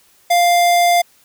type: tone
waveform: square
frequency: 698.5 Hz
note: F5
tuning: in tune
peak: -11 dBFS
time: 0.3-1.02 s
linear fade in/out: 10 ms
effects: white hiss -53 dBFS RMS until 1.24 s